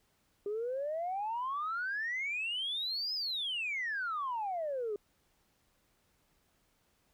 sine exponential two-way sweep, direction up then down, 399.7 to 5170 to 399.7 Hz, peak -32 dBFS, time 0.46-4.96 s, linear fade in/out 2 ms, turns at 3.14 s, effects tanh soft clip ceiling -29 dBFS + pink hiss -73 dBFS RMS until 7.13 s

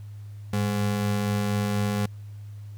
square ring-modulated tone, 155.56 Hz, D#3, in tune, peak -21 dBFS, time 0.53-2.06 s, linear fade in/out 5 ms, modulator 48.4 Hz, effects added 103 Hz sine -37 dBFS peak until 2.77 s + pink hiss -61 dBFS RMS until 2.77 s

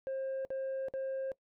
sine tone bursts, 533 Hz, C5, 32 cents sharp, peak -31 dBFS, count 3, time 0.07-1.318 s, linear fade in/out 0 ms, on 380 ms, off 54 ms, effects noise-tail reverb RT60 0.1 s tail -22 dB re dry + tanh soft clip ceiling -33 dBFS

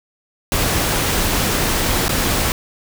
pink noise with dropouts, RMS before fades -18 dBFS, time 0.52-2.52 s, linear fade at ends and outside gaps 1 ms, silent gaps 2.082-2.092 s, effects none

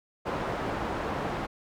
white low-pass noise, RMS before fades -32 dBFS, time 0.25-1.47 s, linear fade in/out 20 ms, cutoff 950 Hz, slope 12 dB/octave, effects none

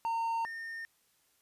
triangle tone pair in turn, 915 / 1823.1 Hz, A#5 / A#6, -32 / -39 cents, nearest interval octave, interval 1193 cents, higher second, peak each -28 / -37 dBFS, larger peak first, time 0.05-0.45 / 0.45-0.85 s, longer neither, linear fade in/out 0 ms, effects white hiss -71 dBFS RMS until 1.41 s + resampled to 32000 Hz

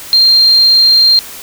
sine tone, 4186 Hz, C8, in tune, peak -4 dBFS, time 0.13-1.19 s, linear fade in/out 0 ms, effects white hiss -29 dBFS RMS until 1.42 s

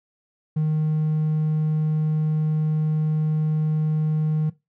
triangle tone, 154.8 Hz, D#3, 9 cents flat, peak -16 dBFS, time 0.56-4.5 s, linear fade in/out 10 ms, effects noise-tail reverb RT60 0.2 s tail -19 dB re dry + tanh soft clip ceiling -13 dBFS

